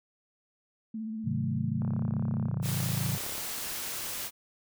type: tone with vibrato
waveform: sine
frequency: 220 Hz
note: A3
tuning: in tune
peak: -33 dBFS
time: 0.94-2.49 s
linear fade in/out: 5 ms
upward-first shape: sine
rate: 16 Hz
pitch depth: 36 cents each way
type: chord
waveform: sine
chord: Ab dominant seventh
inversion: none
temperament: equal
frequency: 103.83 / 130.81 / 155.56 / 185 Hz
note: Ab2 / C3 / Eb3 / Gb3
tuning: 0 / 0 / 0 / 0 cents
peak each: -35 / -32 / -35 / -36 dBFS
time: 1.24-3.18 s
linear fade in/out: 20 ms
type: click train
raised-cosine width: 1 ms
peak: -29 dBFS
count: 55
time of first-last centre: 1.82-3.381 s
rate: 34.6 Hz
type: noise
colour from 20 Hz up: white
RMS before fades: -36 dBFS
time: 2.62-4.31 s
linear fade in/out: 50 ms
effects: none